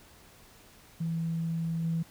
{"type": "tone with level steps", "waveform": "sine", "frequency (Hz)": 164.81, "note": "E3", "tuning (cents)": 0, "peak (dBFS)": [-28, -26], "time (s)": [1, 2.03], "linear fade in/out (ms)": 10, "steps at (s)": 1.84, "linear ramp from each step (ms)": 2, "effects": ["tanh soft clip ceiling -22 dBFS", "pink hiss -56 dBFS RMS until 2.1 s"]}